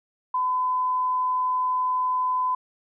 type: tone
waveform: sine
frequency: 1011 Hz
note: B5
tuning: 40 cents sharp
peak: -21 dBFS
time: 0.34-2.55 s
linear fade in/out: 5 ms
effects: none